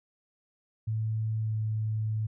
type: tone with pitch glide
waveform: sine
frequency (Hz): 110 to 108.86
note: A2 to A2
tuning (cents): 0 to -18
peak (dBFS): -27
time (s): 0.87-2.27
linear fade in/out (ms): 10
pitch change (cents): -18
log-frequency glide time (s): 1.41-1.55
effects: none